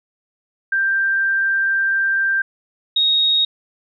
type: tone pair in turn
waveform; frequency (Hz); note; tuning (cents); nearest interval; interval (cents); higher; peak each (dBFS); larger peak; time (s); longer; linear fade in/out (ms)
sine; 1578 / 3753; G6 / A#7; +11 / +11; octave + minor third; 1500; second; -15 / -13; second; 0.72-2.42 / 2.96-3.45; first; 5
effects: none